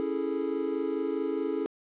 triangle chord, A major seventh, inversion first, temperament equal, 277.2 / 329.6 / 415.3 / 440 Hz, C#4 / E4 / G#4 / A4, 0 / 0 / 0 / 0 cents, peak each -32 / -31 / -30 / -33 dBFS, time 0-1.66 s, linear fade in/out 0 ms, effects resampled to 8000 Hz + 10-bit

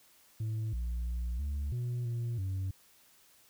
sine tone with pitch steps, 109.9 / 59.2 / 59.7 / 71.4 / 121.9 / 118.2 / 95 Hz, A2 / A#1 / A#1 / D2 / B2 / A#2 / F#2, -2 / +27 / +42 / -48 / -22 / +24 / +46 cents, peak -29 dBFS, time 0.4-2.71 s, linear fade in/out 5 ms, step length 330 ms, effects tanh soft clip ceiling -31 dBFS + white hiss -63 dBFS RMS until 3.49 s

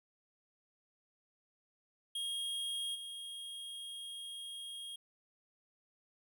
square tone with level steps, 3257 Hz, G#7, 34 cents flat, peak -37 / -44 dBFS, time 2.15-4.96 s, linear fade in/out 5 ms, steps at 2.94 s, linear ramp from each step 20 ms, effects none

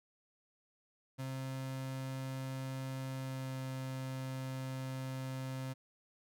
35% pulse tone with pitch glide, 132.4 to 131.41 Hz, C3 to C3, +21 to +8 cents, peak -37 dBFS, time 1.18-5.74 s, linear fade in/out 20 ms, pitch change -13 cents, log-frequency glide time 3.11-3.6 s, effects none

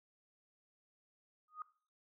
sine tone with exponential growth, 1241 Hz, D#6, 5 cents flat, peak -38 dBFS, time 1.48-1.62 s, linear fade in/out 2 ms, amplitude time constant 30 ms, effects noise-tail reverb RT60 0.4 s tail -18 dB re dry

